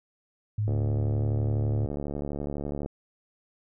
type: tone with pitch glide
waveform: sine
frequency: 105.7 to 107.3 Hz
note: G#2 to A2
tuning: +31 to -43 cents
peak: -24 dBFS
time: 0.58-1.86 s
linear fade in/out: 5 ms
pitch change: +26 cents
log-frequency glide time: 1.16-1.23 s
type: click train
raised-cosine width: 2 ms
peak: -20 dBFS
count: 158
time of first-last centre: 0.68-2.861 s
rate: 72 Hz
effects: none